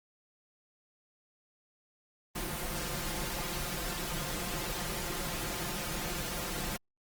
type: noise with comb filter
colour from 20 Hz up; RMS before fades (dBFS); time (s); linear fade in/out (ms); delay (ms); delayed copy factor
pink; -36; 2.35-6.77; 10; 5.7; +0.75
effects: Opus 24 kbps